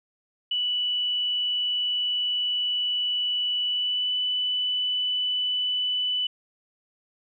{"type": "tone with pitch glide", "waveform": "sine", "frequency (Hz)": [2960, 2987], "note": ["F#7", "F#7"], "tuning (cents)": [0, 16], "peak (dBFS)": -23, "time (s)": [0.51, 6.27], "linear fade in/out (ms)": 5, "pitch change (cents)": 16, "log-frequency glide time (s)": [3.66, 4.13], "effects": []}